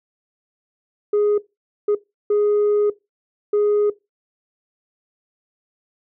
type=tone bursts at uneven times; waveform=sine; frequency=415.3 Hz; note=G#4; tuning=in tune; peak=-12 dBFS; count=4; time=1.13-1.38 / 1.88-1.95 / 2.3-2.9 / 3.53-3.9 s; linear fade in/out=5 ms; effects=noise-tail reverb RT60 0.2 s tail -19 dB re dry + tanh soft clip ceiling -13 dBFS